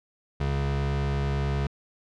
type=tone pair together; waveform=square; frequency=69.14 / 138.59 Hz; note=C#2 / C#3; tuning=-4 / 0 cents; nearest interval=octave; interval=1204 cents; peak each=-28 dBFS; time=0.4-1.67 s; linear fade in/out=5 ms; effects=low-pass 4000 Hz 12 dB/octave